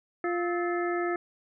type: harmonic tone with a mistuned harmonic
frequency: 349.2 Hz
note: F4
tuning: in tune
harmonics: 1 / 2 / 4 / 5 / 6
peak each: -28 / -34 / -35 / -37 / -41 dBFS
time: 0.24-1.16 s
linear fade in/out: 2 ms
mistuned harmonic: 4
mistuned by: -130 cents
effects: none